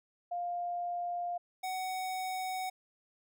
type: tone pair in turn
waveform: sine / square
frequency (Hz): 702 / 747.7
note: F5 / F#5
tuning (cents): +9 / +18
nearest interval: minor second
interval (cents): 109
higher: second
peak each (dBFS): -33 / -35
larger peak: first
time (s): 0.31-1.38 / 1.63-2.7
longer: neither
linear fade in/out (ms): 10
effects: none